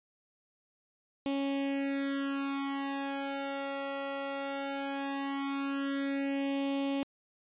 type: tone with flanger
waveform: sawtooth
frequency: 276.5 Hz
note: C#4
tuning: 4 cents flat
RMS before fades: -34 dBFS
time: 1.26-7.03 s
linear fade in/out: 0 ms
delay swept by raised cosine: 0.32 to 1.52 ms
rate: 0.18 Hz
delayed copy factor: +1
effects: resampled to 8000 Hz